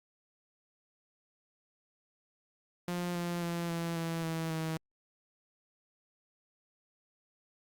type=tone with pitch steps; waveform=sawtooth; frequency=176.1 / 173.37 / 170.69 / 168.05 / 165.45 / 162.89 / 160.37 Hz; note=F3 / F3 / F3 / E3 / E3 / E3 / E3; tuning=+15 / -12 / -39 / +34 / +7 / -20 / -47 cents; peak=-29 dBFS; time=2.88-4.77 s; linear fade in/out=2 ms; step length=270 ms; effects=Opus 48 kbps